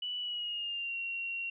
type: tone with pitch glide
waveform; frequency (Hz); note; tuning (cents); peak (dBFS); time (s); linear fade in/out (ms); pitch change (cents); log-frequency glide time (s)
sine; 2960 to 2746; F#7 to F7; 0 to -30; -34; 0.02-1.5; 5; -130; 0.19-0.96
effects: none